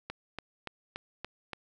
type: click train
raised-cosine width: 0.3 ms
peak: -21 dBFS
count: 6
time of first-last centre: 0.1-1.533 s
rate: 3.49 Hz
effects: none